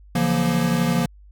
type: tone cluster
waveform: square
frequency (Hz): 141.3 / 171.2 / 183.2 / 235.8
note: C#3 / F3 / F#3 / A#3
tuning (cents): +34 / -34 / -17 / +20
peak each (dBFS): -27 / -22 / -29 / -23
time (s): 0.15-1.06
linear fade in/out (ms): 5
effects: added 50 Hz sine -44 dBFS peak until 1.31 s